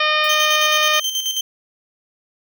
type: harmonic tone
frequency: 611 Hz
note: D#5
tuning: 32 cents flat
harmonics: 1 / 2 / 3 / 4 / 5 / 6 / 7 / 8 / 9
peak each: -24 / -20 / -22 / -21 / -23 / -24 / -34 / -34 / -34 dBFS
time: 0-1 s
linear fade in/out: 5 ms
type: noise with exponential decay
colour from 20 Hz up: violet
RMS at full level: -29 dBFS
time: 0.24-0.37 s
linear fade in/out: 0 ms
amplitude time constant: 27 ms
type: tone with tremolo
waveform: 30% pulse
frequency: 3123 Hz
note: G7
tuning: 7 cents flat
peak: -15 dBFS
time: 0.29-1.41 s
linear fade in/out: 5 ms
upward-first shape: square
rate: 9.3 Hz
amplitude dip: 55%
effects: none